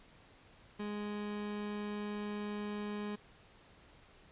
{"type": "tone", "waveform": "30% pulse", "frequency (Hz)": 207.7, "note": "G#3", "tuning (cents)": 0, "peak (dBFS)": -35, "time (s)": [0.79, 3.16], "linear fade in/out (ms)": 10, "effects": ["pink hiss -61 dBFS RMS until 4.31 s", "resampled to 8000 Hz"]}